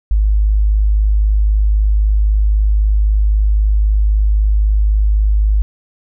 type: tone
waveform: sine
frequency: 51.91 Hz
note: G#1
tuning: in tune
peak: -9 dBFS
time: 0.11-5.62 s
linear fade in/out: 0 ms
effects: none